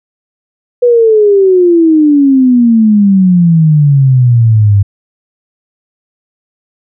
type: exponential sweep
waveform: sine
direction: down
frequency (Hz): 493.9 to 98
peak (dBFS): -3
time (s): 0.82-4.83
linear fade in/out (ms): 10
effects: none